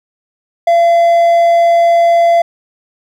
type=tone; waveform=triangle; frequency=681 Hz; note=F5; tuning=44 cents flat; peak=-4 dBFS; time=0.67-2.42 s; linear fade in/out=5 ms; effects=none